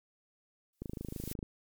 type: noise with exponential growth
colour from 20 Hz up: blue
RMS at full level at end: -42 dBFS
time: 0.73-1.33 s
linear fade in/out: 2 ms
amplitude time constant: 130 ms
type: click train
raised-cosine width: 3 ms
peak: -26 dBFS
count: 17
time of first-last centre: 0.82-1.428 s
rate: 26.3 Hz
effects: MP3 96 kbps